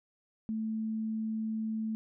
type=tone; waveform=sine; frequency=220 Hz; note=A3; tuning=in tune; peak=-31 dBFS; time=0.49-1.95 s; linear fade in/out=0 ms; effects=none